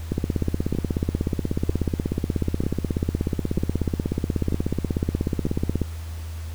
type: two click trains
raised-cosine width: 3 ms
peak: -9 / -11 dBFS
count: 95 / 6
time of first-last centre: 0.12-5.817 / 0.75-5.467 s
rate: 16.5 / 1.06 Hz
effects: added 81 Hz sine -30 dBFS peak until 6.54 s + pink hiss -45 dBFS RMS until 6.54 s